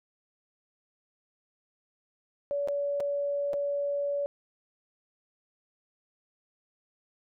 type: tone with dropouts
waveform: sine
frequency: 570 Hz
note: C#5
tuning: 48 cents sharp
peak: -27 dBFS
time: 2.51-4.26 s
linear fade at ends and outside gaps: 0 ms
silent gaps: 2.675-2.685 / 3.001-3.005 / 3.533-3.539 s
effects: none